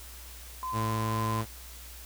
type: tone with tremolo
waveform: sine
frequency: 1027 Hz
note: C6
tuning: 33 cents flat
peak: -31 dBFS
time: 0.63-1.41 s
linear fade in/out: 0 ms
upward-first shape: sine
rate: 2 Hz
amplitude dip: 25%
type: tone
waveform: sawtooth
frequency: 110 Hz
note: A2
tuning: in tune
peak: -25 dBFS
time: 0.72-1.46 s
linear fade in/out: 50 ms
effects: added 60 Hz sine -46 dBFS peak until 2.05 s + white hiss -48 dBFS RMS until 2.05 s